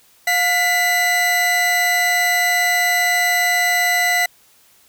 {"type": "tone pair together", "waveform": "40% pulse", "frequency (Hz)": [714.5, 1993], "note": ["F5", "B6"], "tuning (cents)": [39, 15], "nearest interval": "octave + tritone", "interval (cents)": 1776, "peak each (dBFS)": [-19, -15], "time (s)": [0.27, 4.26], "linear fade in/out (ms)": 5, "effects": ["white hiss -53 dBFS RMS until 4.88 s"]}